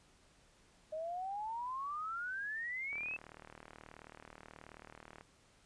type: exponential sweep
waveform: sine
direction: up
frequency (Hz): 613 to 2648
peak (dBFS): -38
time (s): 0.92-3.17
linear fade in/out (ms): 10
type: click train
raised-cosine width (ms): 0.5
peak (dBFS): -36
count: 89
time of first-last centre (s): 2.93-5.21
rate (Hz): 38.6
effects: pink hiss -67 dBFS RMS until 5.65 s + resampled to 22050 Hz